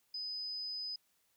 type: tone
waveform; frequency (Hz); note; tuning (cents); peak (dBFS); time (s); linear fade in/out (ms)
sine; 5010; D#8; +11; -38; 0.14-0.96; 5
effects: white hiss -75 dBFS RMS until 1.36 s